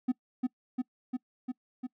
triangle tone with echo, 252.3 Hz, B3, 37 cents sharp, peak -21 dBFS, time 0.08-0.12 s, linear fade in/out 10 ms, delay 350 ms, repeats 5, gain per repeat -2 dB, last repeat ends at 1.87 s, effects noise-tail reverb RT60 0.1 s tail -23 dB re dry + tanh soft clip ceiling -17 dBFS

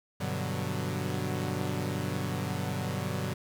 sawtooth chord, G major seventh, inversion none, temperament equal, 98 / 123.47 / 146.83 / 185 Hz, G2 / B2 / D3 / F#3, 0 / 0 / 0 / 0 cents, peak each -32 dBFS, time 0.2-3.34 s, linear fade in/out 10 ms, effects 10-bit

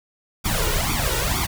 pink noise with flanger, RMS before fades -22 dBFS, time 0.44-1.47 s, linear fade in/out 20 ms, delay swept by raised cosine 0.86 to 2.16 ms, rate 2.1 Hz, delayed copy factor +0.95, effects none

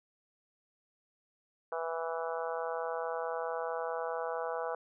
harmonic tone, 164.6 Hz, E3, 2 cents flat, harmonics 3 / 4 / 5 / 6 / 7 / 8 / 9, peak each -37 / -39 / -41 / -43 / -44 / -45 / -46 dBFS, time 1.72-4.75 s, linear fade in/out 2 ms, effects none

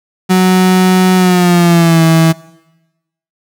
35% pulse tone with pitch glide, 185 to 162.92 Hz, F#3 to E3, 0 to -20 cents, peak -4 dBFS, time 0.29-2.33 s, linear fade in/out 20 ms, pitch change -220 cents, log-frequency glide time 1.16-2.03 s, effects noise-tail reverb RT60 1.0 s tail -21 dB re dry

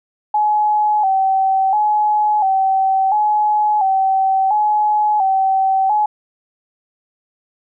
sine tone with vibrato, 806 Hz, G5, 48 cents sharp, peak -12 dBFS, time 0.34-6.06 s, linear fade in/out 5 ms, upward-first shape square, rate 0.72 Hz, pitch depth 82 cents each way, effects none

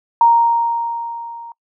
sine tone with level ramp, 932.3 Hz, A#5, in tune, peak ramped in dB -6 to -31 dBFS, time 0.21-1.52 s, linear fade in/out 2 ms, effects noise-tail reverb RT60 0.1 s tail -25 dB re dry

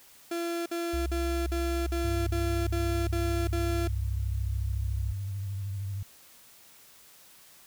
35% pulse tone bursts, 340 Hz, F4, 46 cents flat, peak -28 dBFS, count 9, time 0.31-3.876 s, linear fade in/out 5 ms, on 350 ms, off 52 ms
sine tone with pitch glide, 65.41 to 64.85 Hz, C2 to C2, 0 to -15 cents, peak -29 dBFS, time 0.93-5.13 s, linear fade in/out 10 ms, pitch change -15 cents, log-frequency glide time 1.47-3.99 s
sine tone with vibrato, 98.5 Hz, G2, 9 cents sharp, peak -31 dBFS, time 2.04-6.03 s, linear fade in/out 5 ms, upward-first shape triangle, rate 13 Hz, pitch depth 76 cents each way
effects white hiss -55 dBFS RMS until 7.66 s

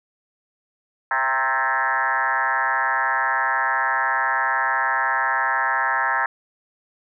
sine tone with frequency modulation, 1318.5 Hz, E6, in tune, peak -18 dBFS, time 1.11-6.26 s, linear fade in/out 2 ms, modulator 130 Hz, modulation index 4.1, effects none

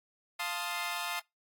15% pulse chord, F dominant seventh, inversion none, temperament equal, 698.5 / 880 / 1046.5 / 1244.5 Hz, F5 / A5 / C6 / Eb6, 0 / 0 / 0 / 0 cents, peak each -33 dBFS, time 0.39-1.2 s, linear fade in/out 10 ms, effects noise-tail reverb RT60 0.2 s tail -25 dB re dry + AAC 64 kbps

